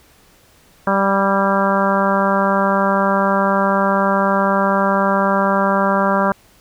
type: harmonic tone with a mistuned harmonic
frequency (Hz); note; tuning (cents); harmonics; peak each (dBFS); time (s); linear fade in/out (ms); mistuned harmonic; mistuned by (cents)
196; G3; 0; 1 / 2 / 3 / 4 / 5 / 6 / 7 / 8; -19 / -25 / -19 / -24 / -20 / -22 / -23 / -25; 0.87-6.32; 2; 8; +32
effects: pink hiss -51 dBFS RMS until 6.6 s